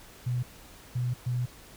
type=tone bursts at uneven times; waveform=sine; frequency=123.47 Hz; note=B2; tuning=in tune; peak=-26 dBFS; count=3; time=0.26-0.43 / 0.95-1.14 / 1.26-1.46 s; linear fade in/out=10 ms; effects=added 50 Hz sine -61 dBFS peak until 1.76 s + pink hiss -51 dBFS RMS until 1.76 s